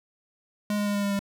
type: tone with pitch steps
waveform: square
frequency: 207.7 / 206 / 204.4 / 202.7 / 201.1 / 199.47 Hz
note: G#3 / G#3 / G#3 / G#3 / G3 / G3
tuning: 0 / -14 / -27 / -42 / +44 / +30 cents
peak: -25 dBFS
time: 0.7-1.192 s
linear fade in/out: 2 ms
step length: 82 ms
effects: none